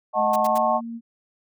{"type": "chord", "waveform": "sine", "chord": "D# half-diminished seventh", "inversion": "none", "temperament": "equal with one note detuned", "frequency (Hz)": [622.3, 740, 880, 1085.3], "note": ["D#5", "F#5", "A5", "C#6"], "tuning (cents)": [0, 0, 0, -37], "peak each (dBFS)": [-23, -23, -24, -24], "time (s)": [0.13, 0.81], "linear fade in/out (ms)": 50}
{"type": "tone with pitch glide", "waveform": "sine", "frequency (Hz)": [215.8, 231.3], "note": ["A3", "A#3"], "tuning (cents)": [-33, -13], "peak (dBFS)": -30, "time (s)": [0.15, 1.01], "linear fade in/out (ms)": 50, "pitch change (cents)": 120, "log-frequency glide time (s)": [0.38, 0.76]}
{"type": "noise bursts", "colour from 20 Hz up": "white", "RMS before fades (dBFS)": -35, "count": 3, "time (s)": [0.33, 0.582], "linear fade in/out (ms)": 5, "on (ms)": 30, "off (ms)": 81}
{"effects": []}